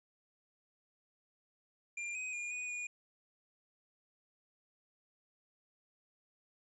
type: tone with pitch steps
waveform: square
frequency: 2393 / 2511 / 2423 / 2473 / 2447 Hz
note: D7 / D#7 / D#7 / D#7 / D#7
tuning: +32 / +15 / -47 / -11 / -29 cents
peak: -39 dBFS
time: 1.97-2.87 s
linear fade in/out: 5 ms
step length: 180 ms
effects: resampled to 24000 Hz